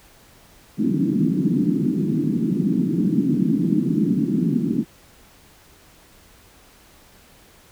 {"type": "band-pass noise", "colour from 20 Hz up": "pink", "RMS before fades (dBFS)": -20, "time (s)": [0.77, 4.85], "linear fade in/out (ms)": 50, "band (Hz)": [160, 320], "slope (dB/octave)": 48, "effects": ["pink hiss -51 dBFS RMS until 7.71 s"]}